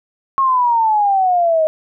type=exponential sweep; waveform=sine; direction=down; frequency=1093 to 620 Hz; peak=-11 dBFS; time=0.38-1.67 s; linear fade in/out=0 ms; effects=none